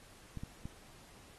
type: clicks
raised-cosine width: 5 ms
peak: -29 dBFS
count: 3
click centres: 0.373 / 0.435 / 0.655 s
effects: pink hiss -59 dBFS RMS until 1.38 s + AAC 32 kbps